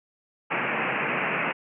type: band-pass noise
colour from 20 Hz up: white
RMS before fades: -27 dBFS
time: 0.5-1.53 s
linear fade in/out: 20 ms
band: 130 to 2700 Hz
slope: 96 dB/octave
effects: none